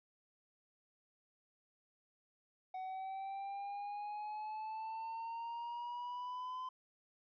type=exponential sweep; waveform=triangle; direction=up; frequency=746 to 1026 Hz; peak=-39 dBFS; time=2.74-6.69 s; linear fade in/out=5 ms; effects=resampled to 11025 Hz